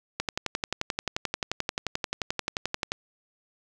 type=click train; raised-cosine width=0.2 ms; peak=-10 dBFS; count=32; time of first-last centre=0.2-2.919 s; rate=11.4 Hz; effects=none